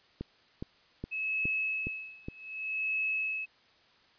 click train, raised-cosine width 3 ms, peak -23 dBFS, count 6, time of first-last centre 0.21-2.285 s, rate 2.41 Hz
sine tone with tremolo, 2585 Hz, E7, 34 cents flat, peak -28 dBFS, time 1.11-3.46 s, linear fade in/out 20 ms, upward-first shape sine, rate 0.65 Hz, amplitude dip 95%
effects white hiss -63 dBFS RMS until 4.18 s + resampled to 11025 Hz

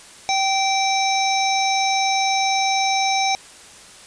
harmonic tone, 776 Hz, G5, 18 cents flat, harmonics 1 / 3 / 5 / 7 / 8, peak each -19 / -24 / -26 / -27 / -28 dBFS, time 0.29-3.35 s, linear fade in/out 0 ms, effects white hiss -43 dBFS RMS until 4.06 s + resampled to 22050 Hz

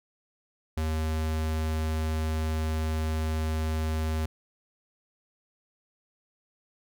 square tone, 78.8 Hz, D#2, 23 cents sharp, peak -27 dBFS, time 0.77-4.26 s, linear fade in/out 5 ms, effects none

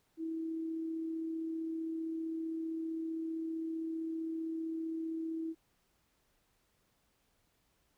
sine tone with amplitude modulation, 324.4 Hz, E4, 28 cents flat, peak -34 dBFS, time 0.17-5.55 s, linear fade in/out 50 ms, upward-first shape sine, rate 35.4 Hz, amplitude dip 25%, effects pink hiss -75 dBFS RMS until 7.97 s

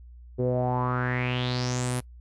sawtooth tone with low-pass filter sweep, 124.8 Hz, B2, 19 cents sharp, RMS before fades -27 dBFS, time 0.38-2.01 s, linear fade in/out 20 ms, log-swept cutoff 420 to 11000 Hz, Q 5.8, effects noise-tail reverb RT60 0.1 s tail -22 dB re dry + added 60 Hz sine -44 dBFS peak until 2.2 s

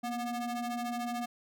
square ring-modulated tone, 242.9 Hz, B3, 29 cents flat, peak -31 dBFS, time 0.03-1.26 s, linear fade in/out 10 ms, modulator 479 Hz, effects none

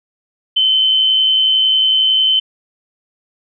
sine tone pair together, 2960 / 3071 Hz, F#7 / G7, 0 / -36 cents, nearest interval minor second, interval 64 cents, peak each -22 / -10 dBFS, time 0.56-2.4 s, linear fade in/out 10 ms, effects none

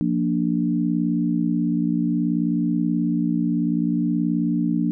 sine chord, Bb major, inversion second, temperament equal, 174.61 / 233.1 / 293.7 Hz, F3 / Bb3 / D4, 0 / 0 / 0 cents, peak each -23 dBFS, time 0.01-4.91 s, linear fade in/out 0 ms, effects none

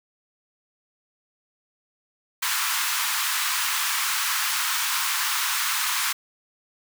pink high-pass noise, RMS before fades -25 dBFS, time 2.42-6.13 s, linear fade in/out 10 ms, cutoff 970 Hz, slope 48 dB/octave, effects none

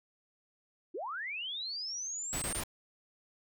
sine linear sweep, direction up, 293.7 to 9200 Hz, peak -36 dBFS, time 0.94-2.61 s, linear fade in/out 10 ms
pink noise bursts, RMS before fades -38 dBFS, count 3, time 2.33-2.636 s, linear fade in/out 0 ms, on 88 ms, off 21 ms
effects none

